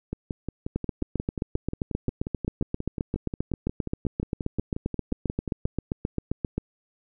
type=two click trains; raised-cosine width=3 ms; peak=-13 / -17 dBFS; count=45 / 32; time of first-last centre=0.76-6.58 / 0.13-5.656 s; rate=7.56 / 5.61 Hz; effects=none